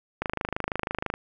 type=click train; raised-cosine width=0.5 ms; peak=-12 dBFS; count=25; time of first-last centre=0.22-1.14 s; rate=26.1 Hz; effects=none